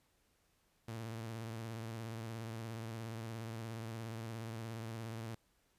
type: tone with vibrato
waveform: sawtooth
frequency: 113 Hz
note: A2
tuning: 47 cents sharp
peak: -38 dBFS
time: 0.88-5.35 s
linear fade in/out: 5 ms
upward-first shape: sine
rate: 17 Hz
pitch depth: 58 cents each way
effects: pink hiss -75 dBFS RMS until 5.78 s + resampled to 32000 Hz